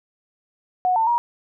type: tone with pitch steps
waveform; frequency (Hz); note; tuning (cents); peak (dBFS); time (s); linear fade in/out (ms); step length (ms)
sine; 733 / 896 / 950; F#5 / A5 / A#5; -16 / +31 / +33; -16; 0.85-1.18; 0; 110
effects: none